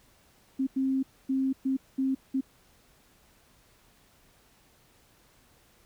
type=tone bursts at uneven times; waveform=sine; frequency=266 Hz; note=C4; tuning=29 cents sharp; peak=-24 dBFS; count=6; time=0.59-0.67 / 0.76-1.03 / 1.29-1.53 / 1.65-1.77 / 1.98-2.15 / 2.34-2.41 s; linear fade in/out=10 ms; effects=pink hiss -62 dBFS RMS until 5.85 s